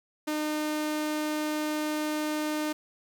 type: tone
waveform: sawtooth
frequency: 304.4 Hz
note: D#4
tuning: 38 cents flat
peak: -24 dBFS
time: 0.27-2.73 s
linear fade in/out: 10 ms
effects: 9-bit